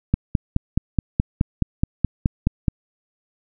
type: click train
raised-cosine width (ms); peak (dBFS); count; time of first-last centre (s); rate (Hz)
5; -4; 13; 0.14-2.682; 4.72
effects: none